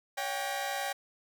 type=tone cluster; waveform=sawtooth; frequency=563 / 735 / 794 / 1906 Hz; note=C#5 / F#5 / G5 / A#6; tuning=+27 / -12 / +22 / +38 cents; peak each=-35 / -37 / -31 / -37 dBFS; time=0.17-0.93 s; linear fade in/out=10 ms; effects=none